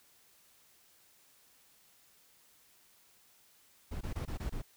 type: noise bursts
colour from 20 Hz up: brown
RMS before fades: -37 dBFS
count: 6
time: 3.91-4.62 s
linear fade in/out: 10 ms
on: 100 ms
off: 22 ms
effects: white hiss -65 dBFS RMS until 4.76 s